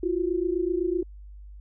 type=tone pair together; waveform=sine; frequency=339.1 / 367 Hz; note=E4 / F#4; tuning=+49 / -14 cents; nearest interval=minor second; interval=137 cents; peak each=-26 dBFS; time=0.03-1.03 s; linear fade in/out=5 ms; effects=added 50 Hz sine -41 dBFS peak until 1.6 s